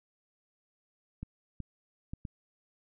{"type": "clicks", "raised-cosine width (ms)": 5, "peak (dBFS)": -26, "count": 4, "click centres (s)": [1.23, 1.603, 2.135, 2.252], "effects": []}